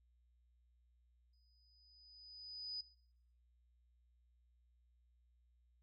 sine tone with exponential growth, 4978 Hz, D#8, in tune, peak -40 dBFS, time 1.33-2.81 s, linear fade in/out 5 ms, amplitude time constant 320 ms, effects noise-tail reverb RT60 0.7 s tail -20 dB re dry + added 60 Hz sine -70 dBFS peak until 5.82 s

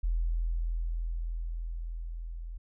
sine tone with level ramp, 41.67 Hz, E1, 19 cents sharp, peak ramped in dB -25 to -37 dBFS, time 0.03-2.58 s, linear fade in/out 10 ms, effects none

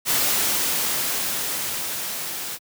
white noise with level ramp, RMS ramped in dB -20 to -31 dBFS, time 0.05-2.59 s, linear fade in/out 50 ms, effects high-pass 100 Hz 12 dB/octave

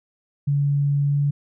sine tone with pitch glide, 142.5 to 143.33 Hz, C#3 to D3, +48 to -42 cents, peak -17 dBFS, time 0.47-1.31 s, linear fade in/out 10 ms, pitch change +10 cents, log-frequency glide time 1.06-1.17 s, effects none

